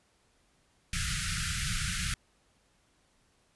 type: band-stop noise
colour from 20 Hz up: pink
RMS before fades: -32 dBFS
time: 0.93-2.14 s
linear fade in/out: 2 ms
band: 190 to 1300 Hz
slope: 96 dB/octave
effects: pink hiss -69 dBFS RMS until 3.55 s + resampled to 24000 Hz